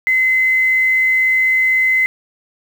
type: tone with quantisation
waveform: sine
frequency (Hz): 2049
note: C7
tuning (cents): -37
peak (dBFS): -11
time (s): 0.07-2.06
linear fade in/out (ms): 0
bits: 6
effects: none